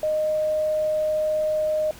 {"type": "tone", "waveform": "sine", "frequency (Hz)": 617, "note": "D#5", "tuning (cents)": -15, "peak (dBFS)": -20, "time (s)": [0.03, 1.91], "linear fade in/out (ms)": 2, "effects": ["pink hiss -45 dBFS RMS until 1.99 s"]}